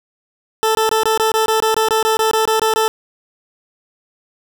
20% pulse tone bursts, 440.7 Hz, A4, 3 cents sharp, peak -8 dBFS, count 16, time 0.63-2.88 s, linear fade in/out 0 ms, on 120 ms, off 22 ms, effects none

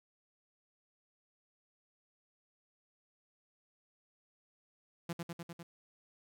sawtooth tone with echo, 169.9 Hz, F3, 47 cents flat, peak -32 dBFS, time 5.09-5.13 s, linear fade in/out 5 ms, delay 100 ms, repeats 5, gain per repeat -2 dB, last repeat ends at 5.63 s, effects none

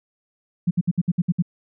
sine tone bursts, 174.61 Hz, F3, in tune, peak -15 dBFS, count 8, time 0.67-1.424 s, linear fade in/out 10 ms, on 40 ms, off 62 ms, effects none

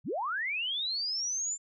sine linear sweep, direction up, 84.5 to 7260 Hz, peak -30 dBFS, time 0.04-1.58 s, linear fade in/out 50 ms, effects none

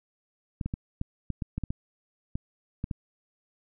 clicks, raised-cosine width 5 ms, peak -18 dBFS, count 12, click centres 0.612 / 0.66 / 0.739 / 1.014 / 1.303 / 1.422 / 1.58 / 1.637 / 1.705 / 2.355 / 2.841 / 2.912 s, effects none

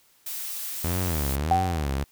blue noise, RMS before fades -33 dBFS, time 0.26-1.36 s, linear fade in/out 5 ms
sawtooth tone with vibrato, 79 Hz, D#2, 27 cents sharp, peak -21 dBFS, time 0.84-2.04 s, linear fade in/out 5 ms, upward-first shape sine, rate 1.6 Hz, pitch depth 270 cents each way
sine tone with exponential decay, 765 Hz, G5, 42 cents flat, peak -15 dBFS, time 1.51-1.97 s, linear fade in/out 2 ms, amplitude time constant 100 ms
effects white hiss -61 dBFS RMS until 2.11 s

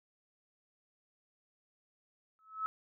sine tone with exponential growth, 1296 Hz, E6, 30 cents flat, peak -29 dBFS, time 2.39-2.66 s, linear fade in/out 0 ms, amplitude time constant 57 ms, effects none

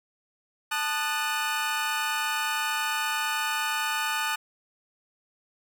25% pulse chord, D# diminished, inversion second, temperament equal with one note detuned, 880 / 1225.2 / 1480 Hz, A5 / D#6 / F#6, 0 / -27 / 0 cents, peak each -27 dBFS, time 0.71-4.36 s, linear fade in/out 10 ms, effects none

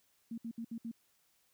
sine tone bursts, 230 Hz, A#3, 23 cents flat, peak -38 dBFS, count 5, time 0.31-0.915 s, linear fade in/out 5 ms, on 69 ms, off 65 ms, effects white hiss -73 dBFS RMS until 1.53 s

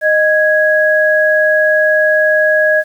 sine tone pair together, 619 / 1661.1 Hz, D#5 / G#6, -9 / 0 cents, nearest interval octave + perfect fourth, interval 1709 cents, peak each -11 dBFS, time 0.01-2.84 s, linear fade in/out 50 ms, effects 7-bit

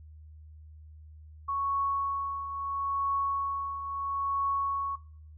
sine tone with tremolo, 1108.7 Hz, C#6, in tune, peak -25 dBFS, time 1.48-4.96 s, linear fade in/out 10 ms, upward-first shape triangle, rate 0.75 Hz, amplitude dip 65%, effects noise-tail reverb RT60 0.5 s tail -20 dB re dry + added 77 Hz sine -47 dBFS peak until 5.37 s

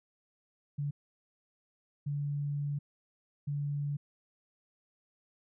sine tone bursts at uneven times, 144.1 Hz, D3, 33 cents flat, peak -31 dBFS, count 3, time 0.78-0.91 / 2.06-2.79 / 3.47-3.97 s, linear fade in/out 10 ms, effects none

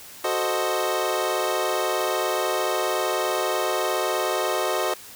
25% pulse chord, F# diminished seventh, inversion none, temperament equal, 370 / 440 / 523.3 / 622.3 Hz, F#4 / A4 / C5 / Eb5, 0 / 0 / 0 / 0 cents, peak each -24 / -26 / -25 / -23 dBFS, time 0.24-4.94 s, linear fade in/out 5 ms, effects white hiss -43 dBFS RMS until 5.15 s

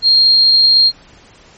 sine tone, 4223 Hz, C8, 15 cents sharp, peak -6 dBFS, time 0.02-0.92 s, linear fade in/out 50 ms, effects pink hiss -44 dBFS RMS until 1.57 s + MP3 32 kbps

